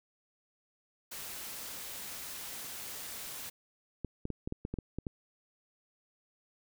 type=noise; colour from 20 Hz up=white; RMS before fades=-43 dBFS; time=1.11-3.5 s; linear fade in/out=10 ms
type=clicks; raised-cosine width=3 ms; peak=-23 dBFS; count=10; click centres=4.047 / 4.254 / 4.303 / 4.475 / 4.524 / 4.651 / 4.74 / 4.787 / 4.986 / 5.068 s
effects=none